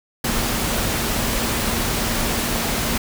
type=tone in noise; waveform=sine; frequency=230 Hz; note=A#3; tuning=23 cents flat; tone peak=-30 dBFS; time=0.24-2.98 s; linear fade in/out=5 ms; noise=pink; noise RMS=-22 dBFS; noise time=0.24-2.98 s; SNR=-11 dB; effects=none